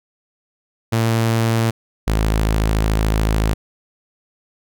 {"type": "tone pair in turn", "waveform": "sawtooth", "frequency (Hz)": [113.8, 53.71], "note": ["A#2", "A1"], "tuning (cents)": [-41, -41], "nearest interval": "octave + minor second", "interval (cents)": 1300, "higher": "first", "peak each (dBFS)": -11, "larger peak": "neither", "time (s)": [[0.92, 1.71], [2.07, 3.54]], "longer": "second", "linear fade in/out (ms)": 10, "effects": []}